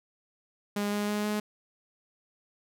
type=tone with pitch steps; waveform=sawtooth; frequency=204.9 / 206.7 / 208.5 / 210.3 Hz; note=G#3 / G#3 / G#3 / G#3; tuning=-23 / -8 / +7 / +22 cents; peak=-24 dBFS; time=0.76-1.4 s; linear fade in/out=5 ms; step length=160 ms; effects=none